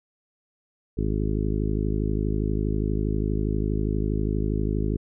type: harmonic tone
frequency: 52.4 Hz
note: G#1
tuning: 16 cents sharp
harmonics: 1 / 2 / 3 / 4 / 5 / 6 / 7 / 8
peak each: -26 / -29 / -31 / -32 / -33 / -34 / -34 / -35 dBFS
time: 0.97-4.97 s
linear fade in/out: 10 ms
effects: none